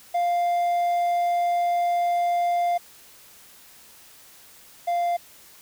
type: tone pair in turn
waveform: triangle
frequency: 698.5 / 695.5 Hz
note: F5 / F5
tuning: 0 / -7 cents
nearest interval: unison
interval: 7 cents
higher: first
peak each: -18 / -19 dBFS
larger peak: first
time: 0.14-2.78 / 4.87-5.17 s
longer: first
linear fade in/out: 10 ms
effects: white hiss -50 dBFS RMS until 5.61 s